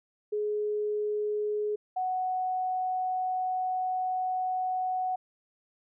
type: tone pair in turn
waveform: sine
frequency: 420 / 741.5 Hz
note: G#4 / F#5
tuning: +19 / +4 cents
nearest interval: minor seventh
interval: 985 cents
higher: second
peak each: -27 dBFS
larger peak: neither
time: 0.32-1.76 / 1.96-5.16 s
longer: second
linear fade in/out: 10 ms
effects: none